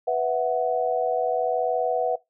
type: chord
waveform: sine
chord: B suspended fourth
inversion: none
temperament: equal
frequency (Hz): 493.9 / 659.3 / 740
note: B4 / E5 / F#5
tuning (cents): 0 / 0 / 0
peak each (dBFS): -25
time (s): 0.07-2.16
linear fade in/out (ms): 10
effects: noise-tail reverb RT60 0.2 s tail -22 dB re dry